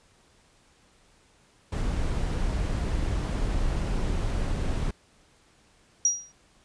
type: noise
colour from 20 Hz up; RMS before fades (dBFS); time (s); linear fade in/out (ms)
brown; -27; 1.72-4.91; 5
type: tone with exponential decay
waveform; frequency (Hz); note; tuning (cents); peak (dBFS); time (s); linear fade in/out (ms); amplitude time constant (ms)
sine; 5740; F8; +47; -16; 6.05-6.32; 2; 58
effects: pink hiss -61 dBFS RMS until 6.64 s + resampled to 22050 Hz